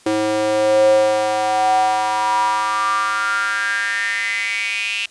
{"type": "tone with high-pass filter sweep", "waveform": "square", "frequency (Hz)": 107.3, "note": "A2", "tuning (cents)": -43, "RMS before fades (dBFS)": -18, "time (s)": [0.06, 5.06], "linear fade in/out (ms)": 5, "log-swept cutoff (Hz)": [390, 2700], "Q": 7.9, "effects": ["white hiss -49 dBFS RMS until 5.1 s", "resampled to 22050 Hz"]}